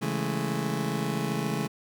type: chord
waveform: 30% pulse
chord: A major seventh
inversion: first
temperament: just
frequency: 137.5 / 165 / 206.2 / 220 Hz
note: C#3 / E3 / G#3 / A3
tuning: -14 / +2 / -12 / 0 cents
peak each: -30 / -30 / -31 / -31 dBFS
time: 0.01-1.68 s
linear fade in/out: 20 ms
effects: none